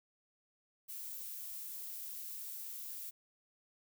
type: noise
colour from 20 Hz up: violet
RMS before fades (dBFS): -45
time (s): 0.88-3.11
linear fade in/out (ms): 20
effects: none